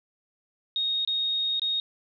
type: tone with dropouts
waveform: sine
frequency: 3729 Hz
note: A#7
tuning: in tune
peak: -24 dBFS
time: 0.76-1.8 s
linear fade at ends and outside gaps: 1 ms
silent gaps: 1.049-1.075 / 1.596-1.618 s
effects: none